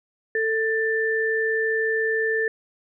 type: tone pair together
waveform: sine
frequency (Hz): 444.1 / 1773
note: A4 / A6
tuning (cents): +16 / +13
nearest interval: 2 octaves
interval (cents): 2397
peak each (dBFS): -23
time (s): 0.35-2.48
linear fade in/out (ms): 2
effects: none